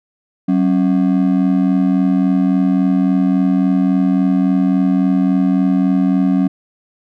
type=ring-modulated tone; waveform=triangle; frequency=230.5 Hz; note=A#3; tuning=19 cents flat; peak=-6 dBFS; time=0.48-6.48 s; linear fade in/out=10 ms; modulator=41.8 Hz; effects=none